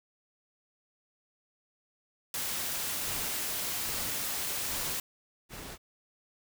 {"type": "noise", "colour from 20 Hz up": "white", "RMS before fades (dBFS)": -34, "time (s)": [2.34, 5], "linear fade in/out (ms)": 2}
{"type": "noise bursts", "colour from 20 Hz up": "pink", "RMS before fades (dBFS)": -43, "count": 4, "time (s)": [3.03, 5.78], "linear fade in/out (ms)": 50, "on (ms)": 290, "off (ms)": 530}
{"effects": []}